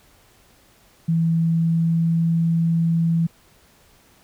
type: tone with pitch glide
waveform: sine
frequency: 164.81 to 165.96 Hz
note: E3 to E3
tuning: 0 to +12 cents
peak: -16 dBFS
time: 1.08-3.27 s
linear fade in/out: 10 ms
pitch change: +12 cents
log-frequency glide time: 1.38-2.3 s
effects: pink hiss -55 dBFS RMS until 4.23 s